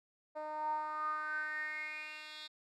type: tone with band-pass filter sweep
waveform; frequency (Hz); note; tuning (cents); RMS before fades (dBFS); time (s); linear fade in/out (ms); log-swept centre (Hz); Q
10% pulse; 306.1; D#4; -28; -40; 0.35-2.48; 20; 700 to 3600; 8.6
effects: none